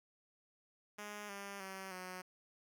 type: tone with pitch steps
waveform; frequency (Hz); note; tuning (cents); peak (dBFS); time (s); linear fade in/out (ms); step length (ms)
5% pulse; 207.7 / 199.35 / 191.34 / 183.66; G#3 / G3 / G3 / F#3; 0 / +29 / -42 / -13; -34; 0.98-2.22; 10; 310
effects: none